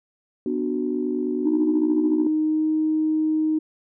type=chord; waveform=sine; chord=B minor; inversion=none; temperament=just; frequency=246.9 / 296.3 / 370.4 Hz; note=B3 / D4 / F#4; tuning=0 / +15 / +2 cents; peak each=-26 dBFS; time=0.46-2.27 s; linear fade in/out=2 ms
type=tone with pitch glide; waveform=sine; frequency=310 to 312 Hz; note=D#4 to D#4; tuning=-6 to +5 cents; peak=-18 dBFS; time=1.45-3.59 s; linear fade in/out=10 ms; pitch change=+11 cents; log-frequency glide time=2.44-2.67 s
effects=tanh soft clip ceiling -11 dBFS